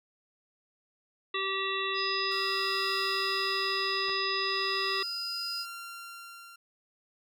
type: harmonic tone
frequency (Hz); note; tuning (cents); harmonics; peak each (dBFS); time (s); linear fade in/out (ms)
386.8; G4; -23; 1 / 3 / 5 / 7 / 9 / 10; -36 / -34 / -36 / -36 / -39 / -38; 1.34-5.03; 5
type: tone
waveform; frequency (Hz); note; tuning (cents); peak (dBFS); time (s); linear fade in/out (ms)
sine; 4978; D#8; 0; -33; 1.94-5.66; 50
type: tone with tremolo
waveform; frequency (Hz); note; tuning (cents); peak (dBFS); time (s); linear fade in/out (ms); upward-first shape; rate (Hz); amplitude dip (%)
sawtooth; 1380; F6; -21; -35; 2.31-6.56; 5; triangle; 0.38; 95
type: clicks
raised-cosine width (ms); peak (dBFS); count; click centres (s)
0.5; -30; 2; 4.085 / 4.097
effects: none